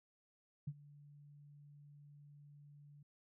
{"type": "tone with ADSR envelope", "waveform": "sine", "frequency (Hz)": 145.2, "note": "D3", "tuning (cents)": -19, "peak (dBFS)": -37, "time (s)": [0.67, 3.03], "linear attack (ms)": 8, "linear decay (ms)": 50, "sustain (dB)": -20, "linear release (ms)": 6, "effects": []}